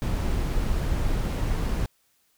brown noise, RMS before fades -25 dBFS, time 0.02-1.86 s, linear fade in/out 0 ms, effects white hiss -67 dBFS RMS until 2.37 s

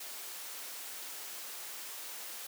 white high-pass noise, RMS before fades -44 dBFS, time 0-2.47 s, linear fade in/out 5 ms, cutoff 380 Hz, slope 12 dB/octave, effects none

